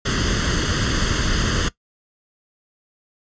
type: noise with comb filter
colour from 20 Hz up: pink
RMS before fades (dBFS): -20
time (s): 0.05-1.69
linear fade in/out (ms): 10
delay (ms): 0.63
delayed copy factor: +0.75
effects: noise-tail reverb RT60 0.1 s tail -19 dB re dry + resampled to 16000 Hz